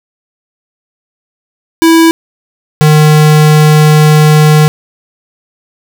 square tone pair in turn, 328.3 / 152.72 Hz, E4 / D#3, -7 / -32 cents, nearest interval octave + minor second, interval 1325 cents, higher first, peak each -3 dBFS, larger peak neither, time 1.82-2.11 / 2.81-4.68 s, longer second, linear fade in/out 0 ms, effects none

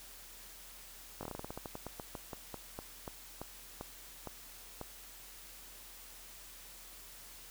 slowing click train, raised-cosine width 1 ms, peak -27 dBFS, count 23, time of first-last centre 1.21-4.813 s, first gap 20 ms, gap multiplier 1.17, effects added 42 Hz sine -60 dBFS peak until 7.5 s + white hiss -53 dBFS RMS until 7.5 s

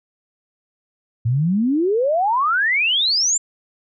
sine exponential sweep, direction up, 110 to 7459 Hz, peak -15 dBFS, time 1.25-3.38 s, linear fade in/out 10 ms, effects none

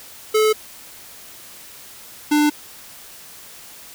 square tone pair in turn, 432.2 / 297.7 Hz, A4 / D4, -31 / +24 cents, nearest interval tritone, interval 645 cents, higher first, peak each -14 dBFS, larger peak neither, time 0.34-0.53 / 2.31-2.5 s, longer neither, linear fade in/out 10 ms, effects white hiss -41 dBFS RMS until 3.94 s

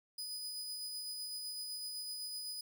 sawtooth tone with tremolo, 4978 Hz, D#8, in tune, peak -37 dBFS, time 0.18-2.61 s, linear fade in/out 5 ms, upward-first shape sine, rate 7.9 Hz, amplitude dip 25%, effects none

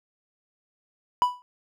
triangle tone with exponential decay, 987.8 Hz, B5, in tune, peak -12 dBFS, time 1.22-1.42 s, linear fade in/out 0 ms, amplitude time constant 42 ms, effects none

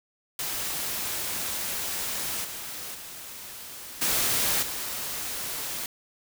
white noise with level steps, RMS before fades -31 / -37 / -41 / -25 / -33 dBFS, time 0.39-5.86 s, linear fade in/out 2 ms, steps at 2.44 / 2.94 / 4.01 / 4.62 s, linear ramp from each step 10 ms, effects none

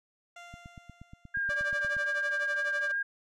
15% pulse tone with exponential decay, 695 Hz, F5, 9 cents flat, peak -38 dBFS, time 0.36-2.02 s, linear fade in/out 5 ms, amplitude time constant 360 ms
click train, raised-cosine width 5 ms, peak -34 dBFS, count 13, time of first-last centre 0.54-1.967 s, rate 8.41 Hz
sine tone with vibrato, 1611 Hz, G6, 47 cents sharp, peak -28 dBFS, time 1.34-3.03 s, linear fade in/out 10 ms, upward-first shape triangle, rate 5.6 Hz, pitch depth 13 cents each way
sawtooth tone with tremolo, 585 Hz, D5, 7 cents flat, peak -30 dBFS, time 1.49-2.92 s, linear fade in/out 10 ms, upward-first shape triangle, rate 12 Hz, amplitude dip 95%
effects low-pass 7000 Hz 12 dB/octave

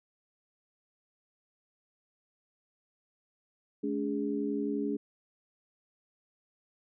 sine tone cluster, 213.4 / 284.8 / 412 Hz, G#3 / C#4 / G#4, +47 / +47 / -14 cents, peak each -35 / -32 / -35 dBFS, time 3.83-4.97 s, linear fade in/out 10 ms, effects none

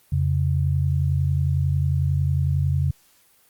sine tone pair together, 86.65 / 137.7 Hz, F2 / C#3, -13 / -11 cents, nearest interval minor sixth, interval 802 cents, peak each -21 dBFS, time 0.12-2.91 s, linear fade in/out 5 ms, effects white hiss -58 dBFS RMS until 3.49 s + Opus 32 kbps

